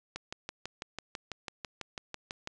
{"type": "click train", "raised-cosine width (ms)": 0.2, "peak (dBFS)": -20, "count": 15, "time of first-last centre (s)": [0.16, 2.474], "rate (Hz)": 6.05, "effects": ["resampled to 22050 Hz"]}